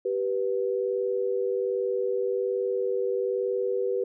sine tone pair together, 389 / 490.2 Hz, G4 / B4, -13 / -13 cents, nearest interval major third, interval 400 cents, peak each -27 dBFS, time 0.05-4.04 s, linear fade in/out 5 ms, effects none

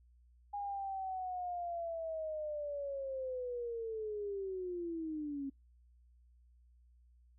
sine linear sweep, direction down, 819 to 270.2 Hz, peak -37 dBFS, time 0.53-5.5 s, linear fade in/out 10 ms, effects noise-tail reverb RT60 0.2 s tail -26 dB re dry + added 60 Hz sine -62 dBFS peak until 7.38 s

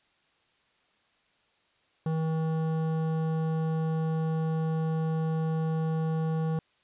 sine tone with hard clipping, 160 Hz, D#3, 49 cents sharp, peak -28 dBFS, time 2.06-6.59 s, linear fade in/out 2 ms, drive 13 dB, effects white hiss -68 dBFS RMS until 6.83 s + resampled to 8000 Hz

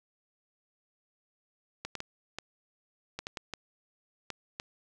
clicks, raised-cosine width 0.2 ms, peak -19 dBFS, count 10, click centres 1.85 / 1.953 / 2.004 / 2.386 / 3.19 / 3.269 / 3.372 / 3.537 / 4.303 / 4.599 s, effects none

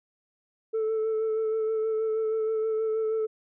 sine tone with vibrato, 440 Hz, A4, in tune, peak -22 dBFS, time 0.73-3.27 s, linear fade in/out 20 ms, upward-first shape sine, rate 6.3 Hz, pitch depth 20 cents each way, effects tanh soft clip ceiling -23 dBFS

